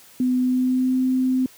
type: tone with pitch glide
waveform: sine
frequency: 252.5 to 257.7 Hz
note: B3 to C4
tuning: +39 to -26 cents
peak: -17 dBFS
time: 0.2-1.46 s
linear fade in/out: 2 ms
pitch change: +35 cents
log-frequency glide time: 0.39-0.98 s
effects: white hiss -49 dBFS RMS until 1.57 s + high-pass 80 Hz 12 dB/octave